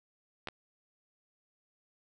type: clicks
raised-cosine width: 0.3 ms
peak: -21 / -25 dBFS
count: 2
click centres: 0.473 / 0.486 s
effects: none